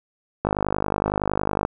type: click train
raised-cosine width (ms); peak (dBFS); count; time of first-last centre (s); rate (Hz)
1; -7; 62; 0.45-1.651; 50.8
effects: none